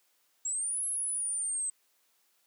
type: exponential two-way sweep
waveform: sine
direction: up then down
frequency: 7490 to 10880 to 8140 Hz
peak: -30 dBFS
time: 0.45-1.7 s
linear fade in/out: 5 ms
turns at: 0.86 s
effects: white hiss -71 dBFS RMS until 2.46 s + high-pass 300 Hz 12 dB/octave